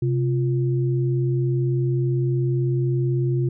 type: tone pair together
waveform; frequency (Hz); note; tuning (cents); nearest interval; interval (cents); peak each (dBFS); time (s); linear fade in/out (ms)
sine; 130.81 / 348.9; C3 / F4; 0 / -2; octave + perfect fourth; 1698; -19 / -26; 0.02-3.49; 5
effects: none